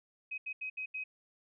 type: tone bursts at uneven times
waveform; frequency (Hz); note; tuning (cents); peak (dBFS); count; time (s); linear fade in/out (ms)
sine; 2529; D#7; +28; -36; 5; 0.31-0.38 / 0.46-0.53 / 0.61-0.7 / 0.77-0.86 / 0.94-1.04; 10
effects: none